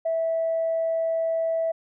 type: tone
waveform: sine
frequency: 655 Hz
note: E5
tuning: 11 cents flat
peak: -21 dBFS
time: 0.05-1.72 s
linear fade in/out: 10 ms
effects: tanh soft clip ceiling -17 dBFS